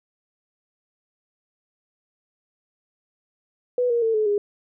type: tone with pitch steps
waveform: sine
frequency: 493.9 / 471.6 / 450.3 / 430 / 410.5 Hz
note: B4 / A#4 / A4 / A4 / G#4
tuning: 0 / +20 / +40 / -40 / -20 cents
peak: -18 dBFS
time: 3.78-4.38 s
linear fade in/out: 2 ms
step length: 120 ms
effects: none